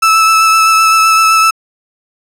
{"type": "tone with vibrato", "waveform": "35% pulse", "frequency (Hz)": 1312, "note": "E6", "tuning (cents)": -9, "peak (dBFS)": -4, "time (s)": [0.02, 1.51], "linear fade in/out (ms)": 10, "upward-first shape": "sine", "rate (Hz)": 7.8, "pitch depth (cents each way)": 13, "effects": ["low-pass 12000 Hz 12 dB/octave"]}